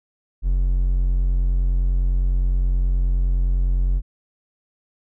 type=tone; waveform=triangle; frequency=44.85 Hz; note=F1; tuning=47 cents sharp; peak=-14 dBFS; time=0.42-4.02 s; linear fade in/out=50 ms; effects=none